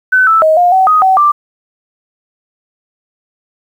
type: tone with pitch steps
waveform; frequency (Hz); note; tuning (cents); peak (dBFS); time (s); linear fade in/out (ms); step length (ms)
sine; 1513 / 1317 / 630 / 709 / 757 / 1251 / 759 / 1179; F#6 / E6 / D#5 / F5 / F#5 / D#6 / F#5 / D6; +38 / -2 / +21 / +26 / +39 / +9 / +44 / +6; -5; 0.12-1.32; 10; 150
effects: 7-bit